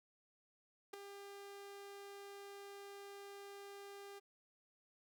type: tone with ADSR envelope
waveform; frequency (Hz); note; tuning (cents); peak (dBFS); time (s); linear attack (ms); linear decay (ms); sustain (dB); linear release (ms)
sawtooth; 400; G4; +35; -38; 0.93-4.2; 9; 4; -9; 20
effects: none